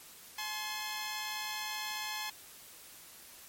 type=tone pair together; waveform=10% pulse; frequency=853.3 / 1052 Hz; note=G#5 / C6; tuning=+47 / +9 cents; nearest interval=major third; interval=362 cents; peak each=-30 / -32 dBFS; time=0.38-2.3 s; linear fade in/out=5 ms; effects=white hiss -53 dBFS RMS until 3.48 s + MP3 64 kbps